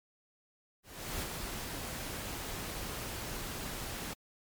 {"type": "noise with ADSR envelope", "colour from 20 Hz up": "pink", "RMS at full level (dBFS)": -36, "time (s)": [0.83, 4.14], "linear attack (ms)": 400, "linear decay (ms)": 9, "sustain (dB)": -4, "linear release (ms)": 11, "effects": ["MP3 96 kbps"]}